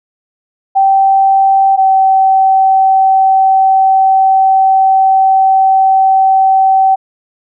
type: tone pair in turn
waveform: sine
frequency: 777 / 768.1 Hz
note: G5 / G5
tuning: -16 / -35 cents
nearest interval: unison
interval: 19 cents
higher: first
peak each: -5 dBFS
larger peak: neither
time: 0.75-1.77 / 1.77-6.96 s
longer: second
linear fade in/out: 20 ms
effects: none